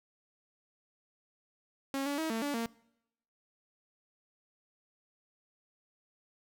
sawtooth tone with pitch steps, 272.9 / 285 / 319.5 / 225.3 / 287.7 / 230.3 Hz, C#4 / C#4 / D#4 / A3 / D4 / A#3, -27 / +48 / +46 / +41 / -36 / -21 cents, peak -28 dBFS, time 1.94-2.66 s, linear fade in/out 0 ms, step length 120 ms, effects noise-tail reverb RT60 0.8 s tail -23 dB re dry

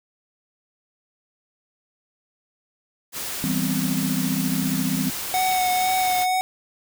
white noise, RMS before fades -30 dBFS, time 3.12-6.27 s, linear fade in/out 50 ms
sine chord, C major seventh, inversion first, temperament equal, 164.81 / 196 / 246.9 / 261.6 Hz, E3 / G3 / B3 / C4, 0 / 0 / 0 / 0 cents, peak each -27 / -26 / -30 / -26 dBFS, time 3.44-5.1 s, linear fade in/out 0 ms
square tone with vibrato, 740 Hz, F#5, in tune, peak -20 dBFS, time 5.34-6.41 s, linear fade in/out 0 ms, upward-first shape triangle, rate 2.1 Hz, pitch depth 23 cents each way
effects none

